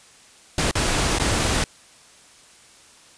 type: noise with dropouts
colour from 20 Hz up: pink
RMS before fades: -21 dBFS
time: 0.58-1.64 s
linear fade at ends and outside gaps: 2 ms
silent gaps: 0.712-0.753 / 1.186-1.197 s
effects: white hiss -50 dBFS RMS until 3.17 s + resampled to 22050 Hz